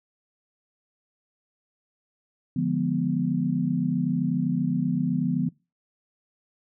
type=chord; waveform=sine; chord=D diminished seventh; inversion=none; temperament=equal; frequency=146.83 / 174.61 / 207.7 / 246.9 Hz; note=D3 / F3 / Ab3 / Cb4; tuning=0 / 0 / 0 / 0 cents; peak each=-29 / -26 / -32 / -26 dBFS; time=2.56-5.49 s; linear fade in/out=5 ms; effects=noise-tail reverb RT60 0.3 s tail -25 dB re dry